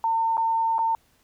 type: tone with dropouts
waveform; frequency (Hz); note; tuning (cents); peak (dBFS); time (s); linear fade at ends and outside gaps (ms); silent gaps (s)
sine; 905; A5; +48; -20; 0.04-0.95; 1; 0.37-0.378 / 0.783-0.79
effects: pink hiss -63 dBFS RMS until 1.23 s

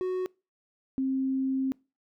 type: tone pair in turn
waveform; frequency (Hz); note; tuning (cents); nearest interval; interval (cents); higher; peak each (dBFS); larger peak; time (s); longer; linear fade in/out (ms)
triangle / sine; 369.1 / 265.3; F#4 / C4; -4 / +24; tritone; 572; first; -25; neither; 0.01-0.26 / 0.98-1.72; second; 0
effects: noise-tail reverb RT60 0.3 s tail -25 dB re dry

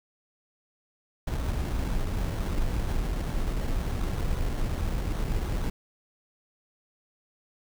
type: noise with sample-and-hold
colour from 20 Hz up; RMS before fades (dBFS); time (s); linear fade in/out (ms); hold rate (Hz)
brown; -28; 1.27-5.7; 5; 2450
effects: none

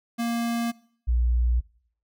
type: tone pair in turn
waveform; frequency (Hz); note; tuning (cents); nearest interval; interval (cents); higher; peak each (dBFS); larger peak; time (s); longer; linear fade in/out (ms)
square / sine; 233.8 / 59.78; A#3 / A#1; +5 / +44; 2 octaves; 2361; first; -25 / -19; second; 0.18-0.72 / 1.07-1.61; neither; 20
effects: noise-tail reverb RT60 0.6 s tail -22 dB re dry

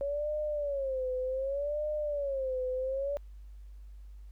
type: tone with vibrato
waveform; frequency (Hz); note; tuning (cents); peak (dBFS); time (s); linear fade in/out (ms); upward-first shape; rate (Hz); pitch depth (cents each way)
sine; 554.4; C#5; 0; -30; 0.01-3.17; 0; sine; 0.66; 150
effects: added 50 Hz sine -45 dBFS peak until 4.31 s + pink hiss -73 dBFS RMS until 4.31 s

